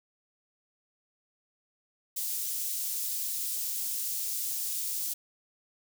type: high-pass noise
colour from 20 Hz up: white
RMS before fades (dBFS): -33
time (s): 2.16-5.14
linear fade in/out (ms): 10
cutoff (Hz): 5900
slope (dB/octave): 12
effects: none